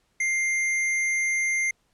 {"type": "tone with tanh clipping", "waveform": "sine", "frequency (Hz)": 2100, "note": "C7", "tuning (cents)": 6, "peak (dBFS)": -24, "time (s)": [0.2, 1.71], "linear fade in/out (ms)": 5, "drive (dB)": 17, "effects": ["pink hiss -69 dBFS RMS until 1.93 s", "low-pass 10000 Hz 12 dB/octave"]}